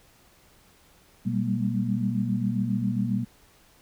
sine tone cluster, 121.3 / 193.5 / 200.9 / 235.2 Hz, B2 / G3 / G3 / A#3, -31 / -22 / +43 / +16 cents, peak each -29 dBFS, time 1.25-3.25 s, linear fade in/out 20 ms, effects pink hiss -58 dBFS RMS until 3.81 s

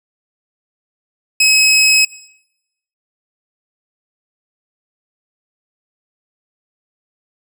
20% pulse tone, 2558 Hz, D#7, 47 cents sharp, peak -4 dBFS, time 1.4-2.05 s, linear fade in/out 5 ms, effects noise-tail reverb RT60 0.9 s tail -22 dB re dry

